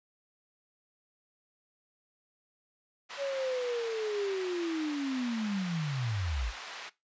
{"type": "band-pass noise", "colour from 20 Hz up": "pink", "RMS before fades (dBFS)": -44, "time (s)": [3.09, 6.9], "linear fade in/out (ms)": 20, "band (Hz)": [980, 4500], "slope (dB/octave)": 12}
{"type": "linear sweep", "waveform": "sine", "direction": "down", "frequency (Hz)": [566, 45.8], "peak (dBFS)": -30, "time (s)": [3.17, 6.53], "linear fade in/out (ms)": 50}
{"effects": ["noise-tail reverb RT60 0.2 s tail -18 dB re dry", "resampled to 16000 Hz"]}